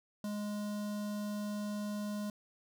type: tone with notch filter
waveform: square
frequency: 207.7 Hz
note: G#3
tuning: in tune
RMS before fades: -38 dBFS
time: 0.24-2.3 s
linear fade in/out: 2 ms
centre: 2200 Hz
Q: 1.1
effects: none